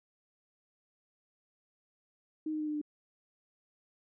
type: tone with pitch steps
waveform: sine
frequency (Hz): 311.1 / 307.9 / 304.7 / 301.5 / 298.4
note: D#4 / D#4 / D#4 / D4 / D4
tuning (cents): 0 / -18 / -36 / +46 / +28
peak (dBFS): -32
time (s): 2.46-2.815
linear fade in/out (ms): 5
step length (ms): 71
effects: none